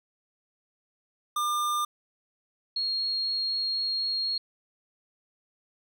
square / sine tone pair in turn, 1200 / 4276 Hz, D6 / C8, +37 / +37 cents, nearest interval octave + minor seventh, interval 2200 cents, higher second, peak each -26 / -26 dBFS, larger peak neither, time 1.36-1.85 / 2.76-4.38 s, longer second, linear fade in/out 5 ms, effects none

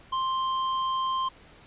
sine tone with tanh clipping, 1050 Hz, C6, 6 cents sharp, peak -27 dBFS, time 0.12-1.29 s, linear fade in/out 10 ms, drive 12 dB, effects pink hiss -53 dBFS RMS until 1.66 s + resampled to 8000 Hz

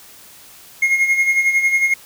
triangle tone with tremolo, 2148 Hz, C7, 45 cents sharp, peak -9 dBFS, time 0.82-1.94 s, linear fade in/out 5 ms, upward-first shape sine, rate 11 Hz, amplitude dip 60%, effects white hiss -43 dBFS RMS until 2.05 s

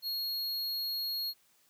square tone, 4300 Hz, C8, 47 cents sharp, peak -33 dBFS, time 0.02-1.34 s, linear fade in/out 50 ms, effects white hiss -68 dBFS RMS until 1.69 s + high-pass 60 Hz 12 dB/octave

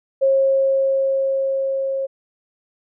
sine tone with level ramp, 540 Hz, C#5, 45 cents flat, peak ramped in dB -12 to -20 dBFS, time 0.21-2.07 s, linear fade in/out 20 ms, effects none

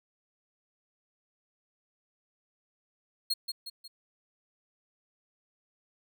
40% pulse tone with echo, 4279 Hz, C8, 38 cents sharp, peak -25 dBFS, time 3.3-3.34 s, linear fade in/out 10 ms, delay 180 ms, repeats 3, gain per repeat -6 dB, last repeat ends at 3.88 s, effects none

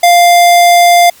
square tone, 698 Hz, F5, 1 cent flat, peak -3 dBFS, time 0.03-1.1 s, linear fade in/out 5 ms, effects white hiss -40 dBFS RMS until 1.2 s + MP3 96 kbps

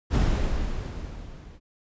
brown noise with level ramp, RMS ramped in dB -19 to -45 dBFS, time 0.1-1.6 s, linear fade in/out 50 ms, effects resampled to 16000 Hz

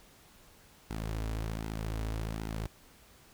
sawtooth tone with flanger, 54.4 Hz, A1, 19 cents flat, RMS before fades -36 dBFS, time 0.9-2.67 s, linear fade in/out 5 ms, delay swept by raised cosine 1.7 to 5.8 ms, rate 1.3 Hz, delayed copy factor -0.55, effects pink hiss -59 dBFS RMS until 3.33 s

